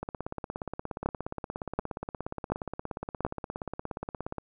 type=two click trains; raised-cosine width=1 ms; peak=-13 / -20 dBFS; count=4 / 75; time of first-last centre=1.06-3.25 / 0.03-4.383 s; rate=1.37 / 17 Hz; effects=none